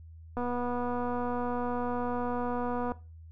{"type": "click train", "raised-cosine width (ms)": 1, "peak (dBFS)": -21, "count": 623, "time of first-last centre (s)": [0.37, 2.919], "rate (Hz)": 244, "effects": ["noise-tail reverb RT60 0.3 s tail -17 dB re dry", "added 81 Hz sine -46 dBFS peak until 3.31 s"]}